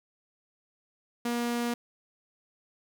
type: tone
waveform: sawtooth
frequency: 238.3 Hz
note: A#3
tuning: 38 cents sharp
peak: -24 dBFS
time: 1.25-1.74 s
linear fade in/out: 5 ms
effects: none